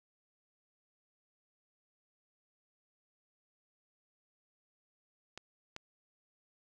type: clicks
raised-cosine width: 0.2 ms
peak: -27 / -25 dBFS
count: 2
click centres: 5.376 / 5.764 s
effects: none